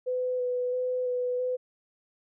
sine tone with vibrato, 500 Hz, B4, 21 cents sharp, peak -26 dBFS, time 0.06-1.57 s, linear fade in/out 20 ms, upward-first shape square, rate 1.5 Hz, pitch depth 13 cents each way, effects none

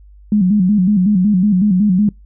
sine tone with vibrato, 195.5 Hz, G3, 4 cents flat, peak -9 dBFS, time 0.32-2.09 s, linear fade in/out 2 ms, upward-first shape square, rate 5.4 Hz, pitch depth 120 cents each way, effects noise-tail reverb RT60 0.2 s tail -26 dB re dry + added 50 Hz sine -39 dBFS peak until 2.25 s

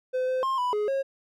triangle tone with pitch steps, 511 / 515 / 1062 / 990 / 419.4 / 543 Hz, C5 / C5 / C6 / B5 / G#4 / C#5, -41 / -28 / +25 / +4 / +17 / -36 cents, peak -22 dBFS, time 0.13-1.03 s, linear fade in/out 20 ms, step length 150 ms, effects none

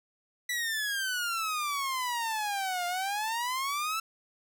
sawtooth exponential two-way sweep, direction down then up, 1975.5 to 698.5 to 1337 Hz, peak -26 dBFS, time 0.49-4 s, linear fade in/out 5 ms, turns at 2.86 s, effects none

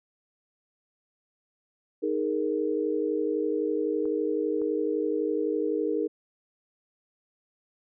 sine chord, D# suspended fourth, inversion none, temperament just, 311.1 / 414.8 / 466.7 Hz, D#4 / G#4 / A#4, 0 / -2 / +2 cents, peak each -29 dBFS, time 2.02-6.08 s, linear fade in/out 20 ms
clicks, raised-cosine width 1 ms, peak -34 dBFS, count 2, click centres 4.055 / 4.617 s
effects none

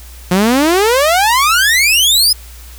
sawtooth exponential sweep, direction up, 174.3 to 5170 Hz, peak -5 dBFS, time 0.31-2.33 s, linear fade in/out 5 ms, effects added 60 Hz sine -32 dBFS peak until 2.78 s + white hiss -39 dBFS RMS until 2.78 s

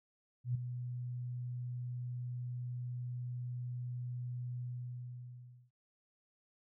sine tone with ADSR envelope, 123.2 Hz, B2, 4 cents flat, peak -29 dBFS, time 0.44-5.71 s, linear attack 110 ms, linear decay 7 ms, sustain -9 dB, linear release 1100 ms, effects none

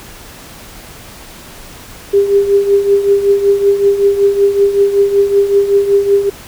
sine tone with tremolo, 400 Hz, G4, 35 cents sharp, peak -4 dBFS, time 2.13-6.3 s, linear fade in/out 10 ms, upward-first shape triangle, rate 5.3 Hz, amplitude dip 75%, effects pink hiss -34 dBFS RMS until 6.47 s

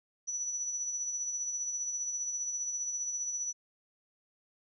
sine tone with tremolo, 5920 Hz, F#8, in tune, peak -31 dBFS, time 0.27-3.53 s, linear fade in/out 20 ms, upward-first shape sine, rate 15 Hz, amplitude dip 40%, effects none

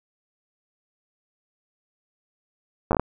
slowing click train, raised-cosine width 1 ms, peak -7 dBFS, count 6, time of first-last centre 2.91-2.996 s, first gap 9 ms, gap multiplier 1.33, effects none

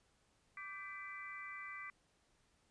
harmonic tone with a mistuned harmonic, 390 Hz, G4, 9 cents flat, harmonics 3 / 4 / 5 / 6, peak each -51 / -56 / -48 / -53 dBFS, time 0.57-1.9 s, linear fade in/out 2 ms, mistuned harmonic 5, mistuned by +45 cents, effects pink hiss -75 dBFS RMS until 2.7 s + resampled to 22050 Hz

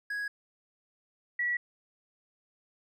triangle / sine tone pair in turn, 1661.2 / 1937.1 Hz, G#6 / B6, 0 / -34 cents, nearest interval minor third, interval 266 cents, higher second, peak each -30 / -27 dBFS, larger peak second, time 0.1-0.28 / 1.39-1.57 s, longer neither, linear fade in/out 5 ms, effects none

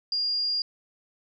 sine tone, 4821 Hz, D8, 45 cents sharp, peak -24 dBFS, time 0.12-0.62 s, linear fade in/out 2 ms, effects none

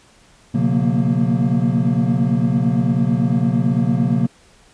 triangle tone cluster, 124.4 / 141.7 / 180.4 / 227.8 / 236.7 Hz, B2 / C#3 / F#3 / A#3 / A#3, +13 / +38 / -44 / -40 / +27 cents, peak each -19 dBFS, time 0.54-4.27 s, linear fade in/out 10 ms, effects pink hiss -51 dBFS RMS until 4.73 s + resampled to 22050 Hz

